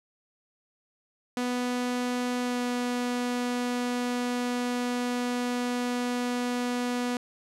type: tone with pitch glide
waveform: sawtooth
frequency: 246.9 to 245.2 Hz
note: B3 to B3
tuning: 0 to -12 cents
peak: -23 dBFS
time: 1.37-7.17 s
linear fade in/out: 2 ms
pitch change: -12 cents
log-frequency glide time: 2.41-2.61 s
effects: low-pass 10000 Hz 12 dB/octave